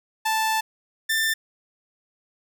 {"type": "tone pair in turn", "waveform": "sawtooth", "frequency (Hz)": [880, 1783], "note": ["A5", "A6"], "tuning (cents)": [0, 22], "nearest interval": "octave", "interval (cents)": 1222, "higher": "second", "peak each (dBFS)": -17, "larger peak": "neither", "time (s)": [[0.25, 0.61], [1.09, 1.34]], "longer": "first", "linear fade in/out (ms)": 10, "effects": []}